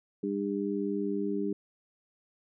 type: harmonic tone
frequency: 100.4 Hz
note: G2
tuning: 42 cents sharp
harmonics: 2 / 3 / 4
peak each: -33 / -33 / -33 dBFS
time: 0.23-1.53 s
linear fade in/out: 5 ms
effects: none

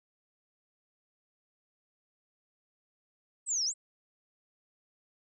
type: exponential two-way sweep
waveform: sine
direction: down then up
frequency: 8290 to 4959 to 8290 Hz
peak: -28 dBFS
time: 3.46-3.74 s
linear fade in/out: 50 ms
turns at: 3.65 s
effects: none

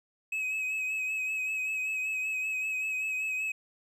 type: tone with vibrato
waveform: triangle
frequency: 2554 Hz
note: D#7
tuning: 45 cents sharp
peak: -28 dBFS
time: 0.32-3.52 s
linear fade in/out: 5 ms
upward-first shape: sine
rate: 5.2 Hz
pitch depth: 31 cents each way
effects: none

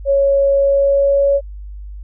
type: tone with pitch glide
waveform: sine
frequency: 554.4 to 559.5 Hz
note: C#5 to C#5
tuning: 0 to +16 cents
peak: -10 dBFS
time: 0.05-1.41 s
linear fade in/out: 50 ms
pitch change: +16 cents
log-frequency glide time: 0.53-1.3 s
effects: added 50 Hz sine -28 dBFS peak until 2.03 s

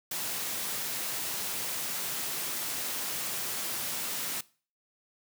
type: high-pass noise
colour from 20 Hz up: white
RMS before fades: -34 dBFS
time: 0.11-4.41 s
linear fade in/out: 5 ms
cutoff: 100 Hz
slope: 48 dB/octave
effects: noise-tail reverb RT60 0.4 s tail -21 dB re dry

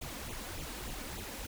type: noise with flanger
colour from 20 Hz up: pink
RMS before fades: -42 dBFS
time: 0.01-1.47 s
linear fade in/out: 10 ms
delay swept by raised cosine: 0.28 to 4.08 ms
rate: 3.4 Hz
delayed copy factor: +0.8
effects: none

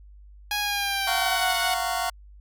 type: tone with pitch glide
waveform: 10% pulse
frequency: 827 to 736.8 Hz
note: G#5 to F#5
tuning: -8 to -7 cents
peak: -16 dBFS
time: 0.51-1.74 s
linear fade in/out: 2 ms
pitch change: -199 cents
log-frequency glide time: 0.61-1.5 s
type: chord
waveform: sawtooth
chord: Gb major seventh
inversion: third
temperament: just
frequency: 693.7 / 740 / 925 / 1110 Hz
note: F5 / Gb5 / Bb5 / Db6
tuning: -12 / 0 / -14 / +2 cents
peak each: -25 / -25 / -30 / -28 dBFS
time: 1.07-2.1 s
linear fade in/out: 5 ms
effects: added 50 Hz sine -45 dBFS peak until 2.4 s

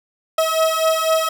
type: beating tone pair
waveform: 30% pulse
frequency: 640 / 644 Hz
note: D#5 / E5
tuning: +49 / -41 cents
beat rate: 4 Hz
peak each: -16 dBFS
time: 0.38-1.29 s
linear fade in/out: 5 ms
effects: none

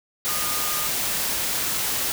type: tone in noise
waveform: sine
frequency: 1222 Hz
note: D#6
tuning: 32 cents flat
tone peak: -33 dBFS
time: 0.28-0.87 s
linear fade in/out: 0 ms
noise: white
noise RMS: -25 dBFS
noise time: 0.25-2.12 s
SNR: -11 dB
effects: none

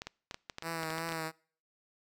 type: clicks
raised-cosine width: 0.2 ms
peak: -22 dBFS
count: 12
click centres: 0.019 / 0.07 / 0.311 / 0.344 / 0.498 / 0.584 / 0.624 / 0.832 / 0.904 / 0.982 / 1.09 / 1.122 s
type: tone with vibrato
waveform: 5% pulse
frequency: 162.6 Hz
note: E3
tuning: 23 cents flat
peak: -24 dBFS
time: 0.62-1.32 s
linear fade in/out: 50 ms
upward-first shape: triangle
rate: 2.8 Hz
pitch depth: 42 cents each way
effects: noise-tail reverb RT60 0.5 s tail -25 dB re dry

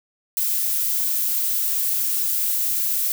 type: noise with high-pass filter sweep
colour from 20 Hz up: violet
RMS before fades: -22 dBFS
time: 0.37-3.12 s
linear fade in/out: 0 ms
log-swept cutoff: 990 to 530 Hz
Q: 0.76
effects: none

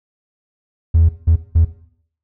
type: tone bursts at uneven times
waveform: triangle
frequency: 81.9 Hz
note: E2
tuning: 11 cents flat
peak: -5 dBFS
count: 3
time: 0.94-1.09 / 1.27-1.36 / 1.55-1.65 s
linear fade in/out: 10 ms
effects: noise-tail reverb RT60 0.6 s tail -17 dB re dry + tanh soft clip ceiling -4 dBFS

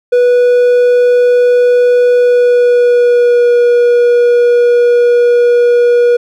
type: tone with pitch glide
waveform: triangle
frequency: 490.1 to 481.4 Hz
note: B4 to B4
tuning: -13 to -44 cents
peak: -3 dBFS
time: 0.12-6.17 s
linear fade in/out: 10 ms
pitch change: -31 cents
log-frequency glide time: 2.15-3.51 s
effects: none

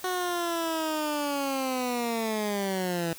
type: linear sweep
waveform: 15% pulse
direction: down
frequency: 370 to 164.2 Hz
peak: -21 dBFS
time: 0.04-3.13 s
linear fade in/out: 2 ms
effects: white hiss -46 dBFS RMS until 3.18 s

